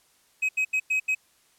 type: tone bursts at uneven times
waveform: triangle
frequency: 2537 Hz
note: D#7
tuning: 33 cents sharp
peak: -20 dBFS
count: 5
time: 0.42-0.49 / 0.57-0.65 / 0.73-0.8 / 0.9-1 / 1.08-1.15 s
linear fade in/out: 10 ms
effects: white hiss -63 dBFS RMS until 1.58 s + low-pass 12000 Hz 12 dB/octave